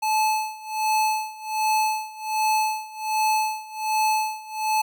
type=tone with tremolo; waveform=square; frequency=866 Hz; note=A5; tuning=28 cents flat; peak=-19 dBFS; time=0.02-4.82 s; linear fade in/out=10 ms; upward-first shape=sine; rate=1.3 Hz; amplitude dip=90%; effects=none